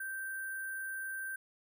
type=tone with sample-and-hold; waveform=sine; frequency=1563 Hz; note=G6; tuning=6 cents flat; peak=-37 dBFS; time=0-1.36 s; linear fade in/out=5 ms; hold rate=11025 Hz; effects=none